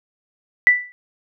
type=tone with exponential decay; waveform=sine; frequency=1975.5 Hz; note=B6; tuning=in tune; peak=-5 dBFS; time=0.67-0.92 s; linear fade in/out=0 ms; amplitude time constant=54 ms; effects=none